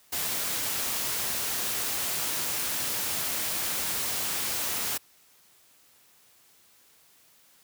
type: noise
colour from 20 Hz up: white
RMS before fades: -30 dBFS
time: 0.12-4.98 s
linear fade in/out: 10 ms
effects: white hiss -60 dBFS RMS until 7.63 s + high-pass 60 Hz 12 dB/octave